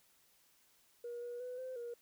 sine tone with pitch steps, 477.7 / 482.2 / 498.8 / 515 / 475.4 Hz, A#4 / B4 / B4 / C5 / A#4, +42 / -41 / +17 / -28 / +34 cents, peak -40 dBFS, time 1.04-1.94 s, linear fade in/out 5 ms, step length 180 ms, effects tanh soft clip ceiling -38 dBFS + white hiss -70 dBFS RMS until 2.01 s

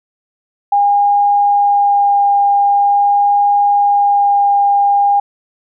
sine tone with vibrato, 810 Hz, G#5, 43 cents flat, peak -8 dBFS, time 0.72-5.2 s, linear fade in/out 5 ms, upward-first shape sine, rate 0.44 Hz, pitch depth 8 cents each way, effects none

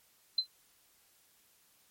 sine tone with exponential decay, 4077 Hz, C8, 46 cents flat, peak -22 dBFS, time 0.38-0.47 s, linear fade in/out 5 ms, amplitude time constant 19 ms, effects white hiss -67 dBFS RMS until 1.9 s + MP3 64 kbps

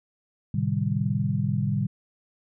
sine chord, A half-diminished seventh, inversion none, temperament equal with one note detuned, 110 / 130.81 / 151.92 / 196 Hz, A2 / C3 / Eb3 / G3, 0 / 0 / -41 / 0 cents, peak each -28 dBFS, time 0.54-1.87 s, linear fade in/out 5 ms, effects none

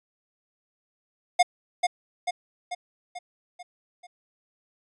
square tone with echo, 715 Hz, F5, 41 cents sharp, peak -15 dBFS, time 1.39-1.43 s, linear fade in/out 10 ms, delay 440 ms, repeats 6, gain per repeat -5 dB, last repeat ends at 4.07 s, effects resampled to 22050 Hz

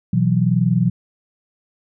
sine chord, B suspended fourth, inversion none, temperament equal, 123.47 / 164.81 / 185 Hz, B2 / E3 / F#3, 0 / 0 / 0 cents, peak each -18 dBFS, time 0.13-0.9 s, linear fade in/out 5 ms, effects none

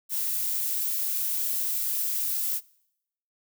violet noise, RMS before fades -28 dBFS, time 0.09-2.61 s, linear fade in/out 50 ms, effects noise-tail reverb RT60 0.8 s tail -24 dB re dry

